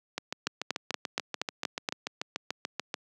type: two click trains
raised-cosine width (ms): 0.2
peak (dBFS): -14 / -11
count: 20 / 7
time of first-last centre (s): 0.18-2.942 / 0.47-1.888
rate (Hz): 6.88 / 4.23
effects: high-pass 200 Hz 12 dB/octave